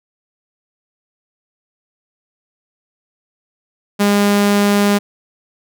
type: tone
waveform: sawtooth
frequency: 203.5 Hz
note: G#3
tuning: 35 cents flat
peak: -7 dBFS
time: 3.99-4.99 s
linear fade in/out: 20 ms
effects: none